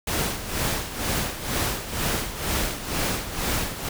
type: noise with tremolo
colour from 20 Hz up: pink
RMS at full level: -24 dBFS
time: 0.07-3.89 s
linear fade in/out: 5 ms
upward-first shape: sine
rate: 2.1 Hz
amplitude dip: 70%
effects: none